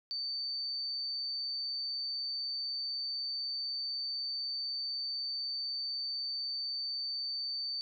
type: tone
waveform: sine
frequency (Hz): 4568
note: D8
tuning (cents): -49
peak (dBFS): -34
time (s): 0.11-7.81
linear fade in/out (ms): 0
effects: none